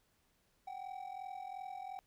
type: ring-modulated tone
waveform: triangle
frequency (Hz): 765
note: G5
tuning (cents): -42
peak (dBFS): -38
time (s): 0.67-1.99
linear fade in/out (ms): 0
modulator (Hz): 21.4
effects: pink hiss -75 dBFS RMS until 2.06 s